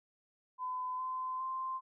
sine tone with pitch steps, 1012 / 1027.9 / 1044.1 Hz, B5 / C6 / C6, +42 / -31 / -4 cents, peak -35 dBFS, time 0.58-1.81 s, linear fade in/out 50 ms, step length 410 ms, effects none

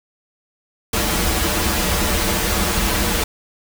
pink noise with comb filter, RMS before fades -19 dBFS, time 0.93-3.24 s, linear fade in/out 5 ms, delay 7.5 ms, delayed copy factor -0.85, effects none

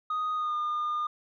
sine tone with pitch glide, 1244.5 to 1214 Hz, D#6 to D#6, 0 to -43 cents, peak -25 dBFS, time 0.1-1.07 s, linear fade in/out 5 ms, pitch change -43 cents, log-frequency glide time 0.35-0.55 s, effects tanh soft clip ceiling -26 dBFS

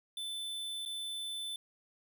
square tone with dropouts, 3520 Hz, A7, in tune, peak -38 dBFS, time 0.17-1.56 s, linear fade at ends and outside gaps 2 ms, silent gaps 0.852-0.859 s, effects none

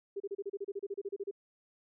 sine tone bursts, 398.7 Hz, G4, 29 cents sharp, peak -34 dBFS, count 16, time 0.16-1.312 s, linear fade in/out 10 ms, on 42 ms, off 32 ms, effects none

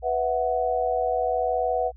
sine chord, B suspended fourth, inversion none, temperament equal, 493.9 / 659.3 / 740 Hz, B4 / E5 / F#5, 0 / 0 / 0 cents, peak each -26 / -27 / -25 dBFS, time 0.02-1.92 s, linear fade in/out 50 ms, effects added 60 Hz sine -43 dBFS peak until 1.96 s

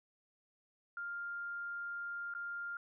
sine tone with dropouts, 1400 Hz, F6, 4 cents sharp, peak -39 dBFS, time 0.97-2.77 s, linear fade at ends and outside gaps 2 ms, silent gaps 2.339-2.349 s, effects none

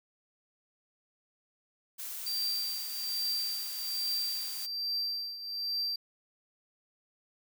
blue noise, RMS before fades -40 dBFS, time 1.98-4.67 s, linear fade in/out 20 ms
triangle tone with tremolo, 4699 Hz, D8, in tune, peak -28 dBFS, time 2.26-5.96 s, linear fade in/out 5 ms, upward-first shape triangle, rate 1.2 Hz, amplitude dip 75%
effects none

